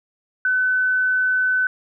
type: tone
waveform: sine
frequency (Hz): 1510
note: F#6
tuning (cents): +35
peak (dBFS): -16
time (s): 0.45-1.67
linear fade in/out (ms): 2
effects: none